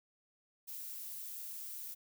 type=noise; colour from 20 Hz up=violet; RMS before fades=-45 dBFS; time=0.67-1.95 s; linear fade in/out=20 ms; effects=none